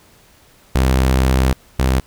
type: tone pair in turn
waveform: sawtooth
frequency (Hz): 65 / 65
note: C2 / C2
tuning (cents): -11 / -11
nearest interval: unison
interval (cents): 0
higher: neither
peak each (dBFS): -8 / -9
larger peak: first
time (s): 0.75-1.53 / 1.79-2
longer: first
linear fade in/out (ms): 5
effects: pink hiss -50 dBFS RMS until 2.06 s